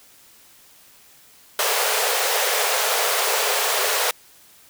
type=high-pass noise; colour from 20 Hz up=pink; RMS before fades=-21 dBFS; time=1.59-4.11 s; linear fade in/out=2 ms; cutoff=410 Hz; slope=96 dB/octave; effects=white hiss -51 dBFS RMS until 4.69 s